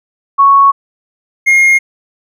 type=tone pair in turn; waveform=sine / triangle; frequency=1108.7 / 2138 Hz; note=C#6 / C7; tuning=0 / +37 cents; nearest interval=major seventh; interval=1137 cents; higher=second; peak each=-3 dBFS; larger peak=neither; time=0.38-0.72 / 1.46-1.79 s; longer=first; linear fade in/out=20 ms; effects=none